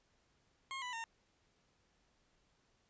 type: tone with pitch steps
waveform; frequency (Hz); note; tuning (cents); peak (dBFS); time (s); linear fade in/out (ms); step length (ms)
20% pulse; 1074 / 990.6 / 913.6; C6 / B5 / A#5; +45 / +5 / -35; -36; 0.71-1.04; 0; 110
effects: pink hiss -75 dBFS RMS until 2.89 s + resampled to 16000 Hz